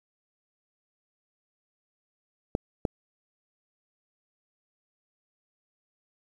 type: clicks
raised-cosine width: 2 ms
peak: -12 dBFS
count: 2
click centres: 2.551 / 2.852 s
effects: 8-bit